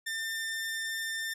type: tone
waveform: sawtooth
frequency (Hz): 1797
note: A6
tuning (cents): +36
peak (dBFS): -29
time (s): 0.06-1.34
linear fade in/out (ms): 10
effects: resampled to 32000 Hz